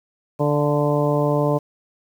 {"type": "harmonic tone with a mistuned harmonic", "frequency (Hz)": 146.9, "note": "D3", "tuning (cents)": 1, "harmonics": [1, 2, 3, 4, 5, 6, 7], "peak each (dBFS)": [-21, -24, -23, -22, -31, -29, -29], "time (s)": [0.39, 1.59], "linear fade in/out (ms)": 20, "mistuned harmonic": 5, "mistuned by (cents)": -42, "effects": ["8-bit"]}